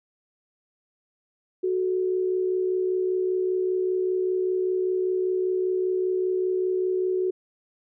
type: tone pair together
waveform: sine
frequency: 370 / 435.1 Hz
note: F#4 / A4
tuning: 0 / -19 cents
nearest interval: minor third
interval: 281 cents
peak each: -22 / -32 dBFS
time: 1.63-7.31 s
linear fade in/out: 10 ms
effects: none